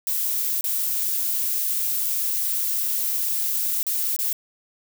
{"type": "noise with dropouts", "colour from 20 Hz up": "violet", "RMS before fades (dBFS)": -24, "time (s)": [0.07, 4.33], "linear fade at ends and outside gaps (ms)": 1, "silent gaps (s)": [[0.61, 0.641], [3.83, 3.867], [4.164, 4.189]], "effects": []}